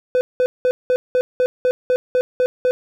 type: tone bursts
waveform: triangle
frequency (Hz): 503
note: B4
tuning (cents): +32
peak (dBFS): -11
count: 11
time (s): 0.15-2.71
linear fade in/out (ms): 0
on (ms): 60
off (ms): 190
effects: none